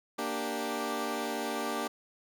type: chord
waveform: 15% pulse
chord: G minor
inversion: first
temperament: equal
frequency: 233.1 / 293.7 / 392 Hz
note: Bb3 / D4 / G4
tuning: 0 / 0 / 0 cents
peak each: -30 dBFS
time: 0.18-1.88 s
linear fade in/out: 10 ms
effects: none